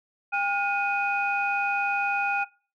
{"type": "tone cluster", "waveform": "sine", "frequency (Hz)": [803, 1427, 2489], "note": ["G5", "F6", "D#7"], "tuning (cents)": [41, 37, 0], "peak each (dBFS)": -27, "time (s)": [0.32, 2.45], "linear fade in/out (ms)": 20, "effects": ["noise-tail reverb RT60 0.4 s tail -23 dB re dry", "tanh soft clip ceiling -13 dBFS"]}